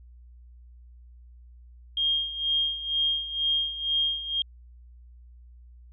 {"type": "tone with tremolo", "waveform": "sine", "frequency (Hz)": 3227, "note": "G7", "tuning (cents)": 50, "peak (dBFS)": -21, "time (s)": [1.97, 4.42], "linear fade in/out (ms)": 2, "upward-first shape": "sine", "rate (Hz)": 2.1, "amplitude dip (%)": 75, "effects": ["added 60 Hz sine -47 dBFS peak until 5.92 s"]}